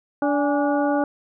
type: harmonic tone with a mistuned harmonic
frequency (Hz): 290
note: D4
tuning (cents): -22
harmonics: 1 / 2 / 3 / 4 / 5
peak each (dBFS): -21 / -23 / -25 / -33 / -31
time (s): 0.22-1.04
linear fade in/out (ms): 2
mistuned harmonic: 3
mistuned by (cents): -81
effects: none